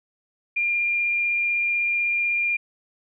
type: tone with vibrato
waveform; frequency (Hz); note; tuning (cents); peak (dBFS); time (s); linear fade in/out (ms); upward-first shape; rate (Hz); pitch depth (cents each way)
sine; 2400; D7; +37; -20; 0.56-2.57; 10; triangle; 16; 10
effects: none